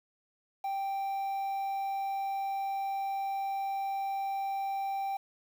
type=tone with quantisation; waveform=triangle; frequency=784 Hz; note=G5; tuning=in tune; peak=-29 dBFS; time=0.64-5.17 s; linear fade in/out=5 ms; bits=9; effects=none